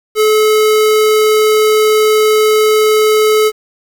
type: tone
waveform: square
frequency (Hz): 430.3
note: A4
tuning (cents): -39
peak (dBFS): -8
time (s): 0.15-3.52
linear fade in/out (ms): 50
effects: 7-bit